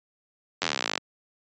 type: slowing click train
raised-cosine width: 0.2 ms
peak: -7 dBFS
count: 24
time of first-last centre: 0.62-0.977 s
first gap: 11 ms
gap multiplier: 1.03
effects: high-pass 200 Hz 12 dB/octave + resampled to 16000 Hz